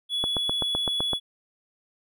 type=tone; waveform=triangle; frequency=3392 Hz; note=G#7; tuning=36 cents sharp; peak=-23 dBFS; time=0.09-1.2 s; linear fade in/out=50 ms
type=click train; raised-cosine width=1 ms; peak=-14 dBFS; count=8; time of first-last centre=0.24-1.133 s; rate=7.84 Hz
effects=none